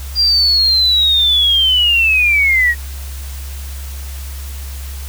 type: linear sweep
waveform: sine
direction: down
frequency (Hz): 4811 to 1864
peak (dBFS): -9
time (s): 0.15-2.75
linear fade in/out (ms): 50
effects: added 68 Hz sine -24 dBFS peak until 5.08 s + white hiss -35 dBFS RMS until 5.08 s